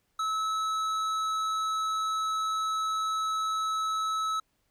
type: tone with tanh clipping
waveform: triangle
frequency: 1299 Hz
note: E6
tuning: 26 cents flat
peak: -29 dBFS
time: 0.19-4.4 s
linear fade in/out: 5 ms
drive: 16 dB
effects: pink hiss -74 dBFS RMS until 4.7 s